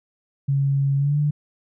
sine tone with pitch glide, 138.59 to 147.68 Hz, C#3 to D3, 0 to +10 cents, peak -17 dBFS, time 0.48-1.31 s, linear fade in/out 10 ms, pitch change +110 cents, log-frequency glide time 0.97-1.18 s, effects none

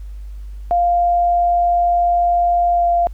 sine tone with pitch glide, 698.5 to 693.3 Hz, F5 to F5, 0 to -13 cents, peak -12 dBFS, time 0.71-3.07 s, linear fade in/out 0 ms, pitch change -13 cents, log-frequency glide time 2.73-2.86 s, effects added 50 Hz sine -28 dBFS peak until 3.13 s + pink hiss -57 dBFS RMS until 3.13 s

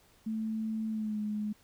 sine tone with pitch glide, 220 to 210.8 Hz, A3 to G#3, 0 to +26 cents, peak -31 dBFS, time 0.26-1.53 s, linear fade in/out 10 ms, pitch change -74 cents, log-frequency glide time 0.89-1.2 s, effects pink hiss -64 dBFS RMS until 1.63 s

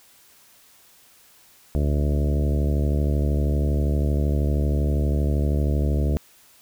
harmonic tone with a mistuned harmonic, 72.7 Hz, D2, 17 cents flat, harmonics 1 / 2 / 3 / 4 / 5 / 6 / 7 / 8 / 9, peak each -20 / -26 / -30 / -32 / -34 / -36 / -37 / -38 / -39 dBFS, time 1.75-6.17 s, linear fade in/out 0 ms, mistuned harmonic 1, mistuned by -19 cents, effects white hiss -54 dBFS RMS until 6.61 s

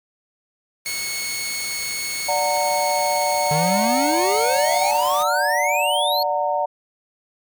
white noise, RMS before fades -33 dBFS, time 0.85-5.24 s, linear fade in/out 20 ms
15% pulse tone, 2200 Hz, C#7, 14 cents flat, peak -19 dBFS, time 0.86-4.91 s, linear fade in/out 0 ms
sine chord, D augmented, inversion none, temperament just, 587.3 / 734.2 / 917.7 Hz, D5 / F#5 / A#5, 0 / -14 / -27 cents, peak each -23 dBFS, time 2.28-6.66 s, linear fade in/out 10 ms
square exponential sweep, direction up, 146.83 to 4404 Hz, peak -22 dBFS, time 3.51-6.23 s, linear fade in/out 2 ms
effects none

